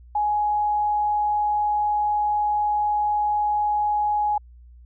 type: tone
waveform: sine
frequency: 836 Hz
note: G#5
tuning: 11 cents sharp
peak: -19 dBFS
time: 0.15-4.38 s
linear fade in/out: 5 ms
effects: added 60 Hz sine -44 dBFS peak until 4.85 s